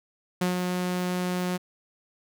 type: tone with ADSR envelope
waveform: sawtooth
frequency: 180.5 Hz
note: F#3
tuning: 43 cents flat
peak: -18 dBFS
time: 0.41-1.58 s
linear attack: 6 ms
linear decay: 130 ms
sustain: -4 dB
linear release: 21 ms
effects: none